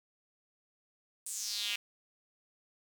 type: tone with high-pass filter sweep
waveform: square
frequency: 109.1 Hz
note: A2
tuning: 14 cents flat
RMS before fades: -37 dBFS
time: 1.26-1.76 s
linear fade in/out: 5 ms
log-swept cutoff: 9000 to 2600 Hz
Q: 4
effects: none